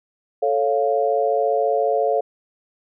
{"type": "chord", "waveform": "sine", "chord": "A augmented", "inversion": "none", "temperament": "equal", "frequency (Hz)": [440, 554.4, 698.5], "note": ["A4", "C#5", "E#5"], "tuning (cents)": [0, 0, 0], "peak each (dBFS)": -21, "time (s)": [0.42, 2.21], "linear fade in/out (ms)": 10, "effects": []}